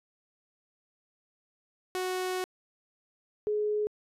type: tone pair in turn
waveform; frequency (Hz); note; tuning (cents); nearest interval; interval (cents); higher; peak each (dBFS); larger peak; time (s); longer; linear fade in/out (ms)
sawtooth / sine; 369 / 421.2; F#4 / G#4; -5 / +24; major second; 229; second; -26; neither; 1.95-2.44 / 3.47-3.87; first; 0
effects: resampled to 32000 Hz